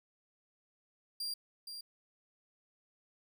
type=tone with echo; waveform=40% pulse; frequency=4762 Hz; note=D8; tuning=23 cents sharp; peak=-35 dBFS; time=1.2-1.34 s; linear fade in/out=5 ms; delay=470 ms; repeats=1; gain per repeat=-7 dB; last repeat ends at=1.81 s; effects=none